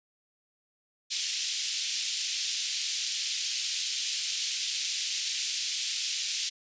white band-pass noise, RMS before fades -32 dBFS, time 1.1-6.5 s, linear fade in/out 20 ms, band 2700 to 6600 Hz, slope 24 dB/octave, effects resampled to 16000 Hz

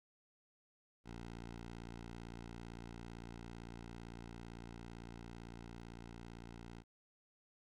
10% pulse tone with level ramp, 57.8 Hz, A#1, 14 cents flat, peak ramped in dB -39 to -42 dBFS, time 1.04-6.84 s, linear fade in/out 50 ms, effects low-pass 7000 Hz 12 dB/octave + 13-bit

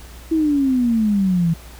sine exponential sweep, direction down, 328.5 to 162 Hz, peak -14 dBFS, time 0.31-1.54 s, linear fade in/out 10 ms, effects added 60 Hz sine -38 dBFS peak until 1.79 s + pink hiss -43 dBFS RMS until 1.79 s

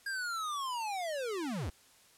square linear sweep, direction down, 1629 to 58.27 Hz, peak -35 dBFS, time 0.06-1.7 s, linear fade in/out 5 ms, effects white hiss -62 dBFS RMS until 2.17 s + low-pass 11000 Hz 12 dB/octave

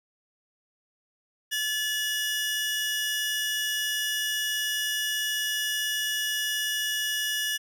sawtooth tone pair together, 1724.9 / 2901 Hz, A6 / F#7, -35 / -35 cents, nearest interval major sixth, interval 900 cents, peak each -26 / -26 dBFS, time 1.51-7.58 s, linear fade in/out 20 ms, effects none

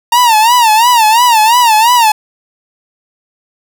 45% pulse tone with vibrato, 920 Hz, A#5, 23 cents flat, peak -5 dBFS, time 0.12-2.12 s, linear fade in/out 5 ms, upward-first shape sine, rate 2.9 Hz, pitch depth 130 cents each way, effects none

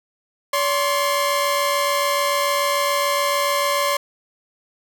sawtooth tone pair together, 571 / 1055.1 Hz, D5 / C6, -49 / +14 cents, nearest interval major seventh, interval 1063 cents, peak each -17 dBFS, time 0.53-3.97 s, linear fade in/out 5 ms, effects none

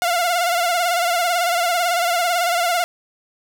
sawtooth tone with vibrato, 698.5 Hz, F5, in tune, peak -13 dBFS, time 0.02-2.84 s, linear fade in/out 0 ms, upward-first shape sine, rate 18 Hz, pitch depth 66 cents each way, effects none

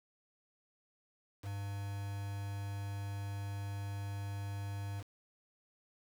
triangle tone with quantisation, 100 Hz, G2, 35 cents sharp, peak -36 dBFS, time 1.42-5.04 s, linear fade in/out 50 ms, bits 8, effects none

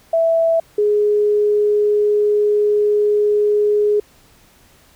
sine tone pair in turn, 659.3 / 417 Hz, E5 / G#4, 0 / +7 cents, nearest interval minor sixth, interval 793 cents, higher first, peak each -12 dBFS, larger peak neither, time 0.13-0.6 / 0.78-4 s, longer second, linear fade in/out 5 ms, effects pink hiss -51 dBFS RMS until 4.95 s

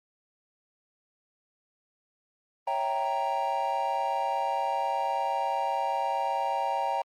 triangle chord, C# diminished seventh, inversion none, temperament equal, 554.4 / 659.3 / 784 / 932.3 Hz, C#5 / E5 / G5 / Bb5, 0 / 0 / 0 / 0 cents, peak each -33 / -34 / -28 / -28 dBFS, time 2.67-7.02 s, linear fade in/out 5 ms, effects Opus 32 kbps

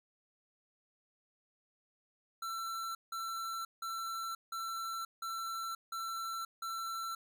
square tone bursts, 1344 Hz, E6, 33 cents sharp, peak -38 dBFS, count 7, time 2.42-7.15 s, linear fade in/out 5 ms, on 530 ms, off 170 ms, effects none

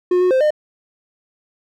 triangle tone with pitch steps, 359.8 / 364.6 / 521 / 606 Hz, F#4 / F#4 / C5 / D#5, -48 / -25 / -7 / -46 cents, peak -10 dBFS, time 0.11-0.506 s, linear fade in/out 5 ms, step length 99 ms, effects none

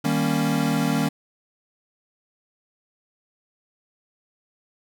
square chord, Eb dominant seventh, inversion none, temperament equal, 155.56 / 196 / 233.1 / 277.2 Hz, Eb3 / G3 / Bb3 / Db4, 0 / 0 / 0 / 0 cents, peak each -26 / -28 / -26 / -26 dBFS, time 0.04-1.09 s, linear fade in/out 10 ms, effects none

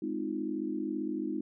sine chord, F minor seventh, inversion first, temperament equal with one note detuned, 207.7 / 256.1 / 311.1 / 349.2 Hz, Ab3 / C4 / Eb4 / F4, 0 / -37 / 0 / 0 cents, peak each -39 / -38 / -34 / -39 dBFS, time 0.02-1.41 s, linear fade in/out 5 ms, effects none

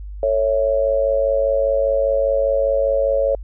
sine tone with amplitude modulation, 553 Hz, C#5, 4 cents flat, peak -11 dBFS, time 0.23-3.35 s, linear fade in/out 2 ms, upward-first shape sine, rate 105 Hz, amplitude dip 80%, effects added 50 Hz sine -29 dBFS peak until 3.43 s

